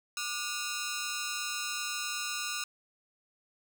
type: ring-modulated tone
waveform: 10% pulse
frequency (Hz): 1318.5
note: E6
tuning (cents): 0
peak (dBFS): -22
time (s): 0.17-2.64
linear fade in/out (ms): 2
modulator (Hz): 126
effects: none